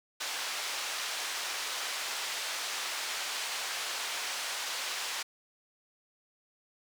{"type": "band-pass noise", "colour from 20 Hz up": "white", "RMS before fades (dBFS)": -36, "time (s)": [0.2, 5.23], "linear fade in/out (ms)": 10, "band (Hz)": [680, 5400], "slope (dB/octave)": 12, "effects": []}